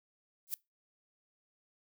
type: noise with exponential growth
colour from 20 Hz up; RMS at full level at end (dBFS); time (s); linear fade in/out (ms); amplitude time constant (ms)
violet; -31; 0.47-0.54; 0; 15
effects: noise-tail reverb RT60 0.2 s tail -23 dB re dry